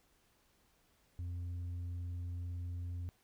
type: tone with tanh clipping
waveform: sine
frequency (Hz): 87.8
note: F2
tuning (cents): +10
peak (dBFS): -39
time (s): 1.19-3.09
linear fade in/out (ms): 0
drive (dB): 3
effects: pink hiss -72 dBFS RMS until 3.23 s